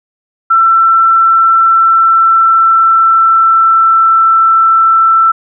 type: tone with pitch glide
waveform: sine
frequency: 1341 to 1333.3 Hz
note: E6 to E6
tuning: +29 to +19 cents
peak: -4 dBFS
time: 0.5-5.32 s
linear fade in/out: 10 ms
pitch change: -10 cents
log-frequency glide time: 1.69-4.27 s
effects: none